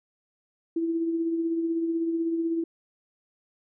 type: tone with tremolo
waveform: sine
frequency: 331 Hz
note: E4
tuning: 7 cents sharp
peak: -22 dBFS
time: 0.76-2.64 s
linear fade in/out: 5 ms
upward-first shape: triangle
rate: 16 Hz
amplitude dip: 45%
effects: none